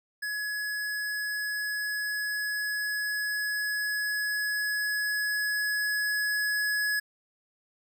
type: tone with level ramp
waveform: square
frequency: 1688 Hz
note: G#6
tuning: 28 cents sharp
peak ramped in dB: -31 to -26 dBFS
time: 0.22-7 s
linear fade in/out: 10 ms
effects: none